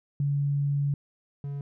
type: tone pair in turn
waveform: sine / triangle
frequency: 142.2 / 141.41 Hz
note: C#3 / C#3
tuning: +45 / +35 cents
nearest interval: unison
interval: 10 cents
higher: first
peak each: -23 / -29 dBFS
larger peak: first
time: 0.2-0.94 / 1.44-1.61 s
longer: first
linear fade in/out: 2 ms
effects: none